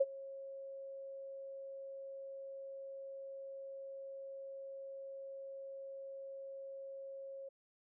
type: tone with ADSR envelope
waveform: sine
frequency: 544 Hz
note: C#5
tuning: 33 cents flat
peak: -24 dBFS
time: 0-7.49 s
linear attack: 10 ms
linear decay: 36 ms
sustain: -21 dB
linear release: 8 ms
effects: none